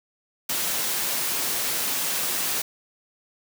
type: high-pass noise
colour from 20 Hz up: white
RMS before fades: -26 dBFS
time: 0.49-2.62 s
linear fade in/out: 5 ms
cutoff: 140 Hz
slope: 12 dB/octave
effects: none